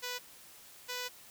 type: tone pair in turn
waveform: 5% pulse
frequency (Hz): 493.9 / 495.8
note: B4 / B4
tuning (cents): 0 / +7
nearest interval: unison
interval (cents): 7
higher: second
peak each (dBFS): -25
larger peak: neither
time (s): 0.02-0.19 / 0.88-1.09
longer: second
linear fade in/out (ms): 20
effects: white hiss -55 dBFS RMS until 1.3 s